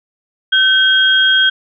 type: tone pair together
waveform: sine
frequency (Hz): 1534 / 3253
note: G6 / G#7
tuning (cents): -38 / -37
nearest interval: octave + minor second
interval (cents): 1301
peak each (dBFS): -11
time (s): 0.52-1.5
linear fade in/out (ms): 10
effects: none